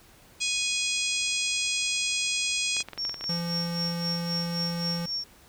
harmonic tone, 830 Hz, G#5, 1 cent flat, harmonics 3 / 4 / 5 / 6 / 7 / 8 / 9 / 10, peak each -30 / -32 / -36 / -33 / -37 / -35 / -37 / -37 dBFS, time 0.4-2.83 s, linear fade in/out 20 ms
clicks, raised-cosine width 0.3 ms, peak -22 dBFS, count 10, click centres 2.767 / 2.805 / 2.886 / 2.933 / 2.977 / 3.051 / 3.095 / 3.143 / 3.21 / 3.241 s
sine tone with tremolo, 5500 Hz, F8, 27 cents flat, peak -27 dBFS, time 2.98-5.24 s, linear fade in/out 5 ms, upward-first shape sine, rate 3.8 Hz, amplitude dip 80%
square tone, 170.7 Hz, F3, 39 cents flat, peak -30 dBFS, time 3.29-5.06 s, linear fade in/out 5 ms
effects pink hiss -55 dBFS RMS until 5.48 s

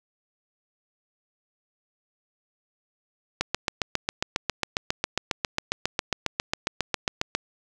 click train, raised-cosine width 0.2 ms, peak -6 dBFS, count 30, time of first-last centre 3.41-7.35 s, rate 7.36 Hz, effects none

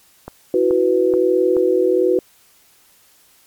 click train, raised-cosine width 1 ms, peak -16 dBFS, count 4, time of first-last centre 0.28-1.568 s, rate 2.33 Hz
sine chord, E suspended second, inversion none, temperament just, 329.6 / 370.8 / 494.4 Hz, E4 / F#4 / B4, 0 / +4 / +2 cents, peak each -20 / -15 / -17 dBFS, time 0.54-2.19 s, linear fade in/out 2 ms
effects white hiss -53 dBFS RMS until 3.46 s + MP3 96 kbps

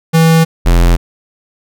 square tone pair in turn, 163 / 43.07 Hz, E3 / F1, -19 / -23 cents, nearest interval octave + major seventh, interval 2304 cents, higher first, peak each -6 dBFS, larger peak neither, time 0.13-0.45 / 0.65-0.97 s, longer neither, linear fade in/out 20 ms, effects none

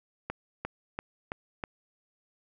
accelerating click train, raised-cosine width 0.5 ms, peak -18 dBFS, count 5, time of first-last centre 0.3-1.638 s, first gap 350 ms, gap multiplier 0.97, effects none

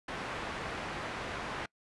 white low-pass noise, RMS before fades -39 dBFS, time 0.08-1.66 s, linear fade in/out 5 ms, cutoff 1700 Hz, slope 12 dB/octave, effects noise-tail reverb RT60 0.1 s tail -25 dB re dry + resampled to 24000 Hz

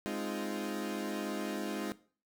30% pulse chord, F minor seventh, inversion first, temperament equal, 207.7 / 261.6 / 311.1 / 349.2 Hz, Ab3 / C4 / Eb4 / F4, 0 / 0 / 0 / 0 cents, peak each -36 / -40 / -38 / -39 dBFS, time 0.06-1.92 s, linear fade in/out 0 ms, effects noise-tail reverb RT60 0.4 s tail -17 dB re dry

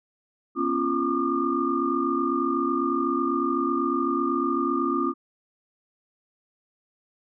sine tone cluster, 241.8 / 275.6 / 345.7 / 1164 / 1212 Hz, B3 / C#4 / F4 / D6 / D#6, -36 / -10 / -18 / -16 / -46 cents, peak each -31 / -27 / -27 / -33 / -27 dBFS, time 0.55-5.14 s, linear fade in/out 50 ms, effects none

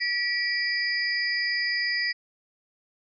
sine tone cluster, 1940 / 2326 / 4743 / 4977 Hz, B6 / D7 / D8 / D#8, -31 / -17 / +16 / 0 cents, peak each -26 / -33 / -32 / -32 dBFS, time 0-2.13 s, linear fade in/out 20 ms, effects none

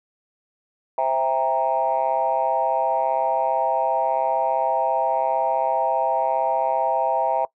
sine chord, C dominant seventh, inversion none, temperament equal with one note detuned, 523.3 / 659.3 / 797.2 / 932.3 Hz, C5 / E5 / G5 / Bb5, 0 / 0 / +29 / 0 cents, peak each -27 / -22 / -23 / -23 dBFS, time 0.98-7.45 s, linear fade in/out 2 ms, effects noise-tail reverb RT60 0.1 s tail -21 dB re dry + tanh soft clip ceiling -10 dBFS

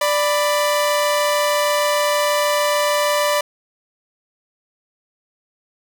sawtooth tone pair together, 588.7 / 990 Hz, D5 / B5, +4 / +4 cents, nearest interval major sixth, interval 900 cents, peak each -13 / -18 dBFS, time 0.01-3.41 s, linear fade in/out 5 ms, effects none

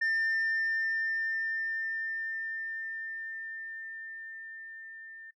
sine tone with level ramp, 1798 Hz, A6, 37 cents sharp, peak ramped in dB -23 to -45 dBFS, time 0.01-5.31 s, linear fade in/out 10 ms, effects noise-tail reverb RT60 0.1 s tail -24 dB re dry + tanh soft clip ceiling -25 dBFS

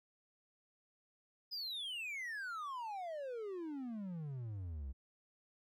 triangle exponential sweep, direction down, 5070 to 62.6 Hz, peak -39 dBFS, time 1.51-4.93 s, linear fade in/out 20 ms, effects none

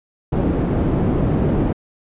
white low-pass noise, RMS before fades -18 dBFS, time 0.32-1.73 s, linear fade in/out 10 ms, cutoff 290 Hz, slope 12 dB/octave, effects resampled to 8000 Hz

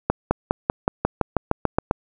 accelerating click train, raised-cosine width 1 ms, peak -3 dBFS, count 12, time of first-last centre 0.1-1.911 s, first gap 210 ms, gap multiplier 0.95, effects none

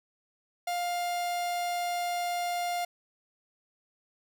45% pulse tone, 703 Hz, F5, 11 cents sharp, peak -29 dBFS, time 0.67-2.85 s, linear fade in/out 5 ms, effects none

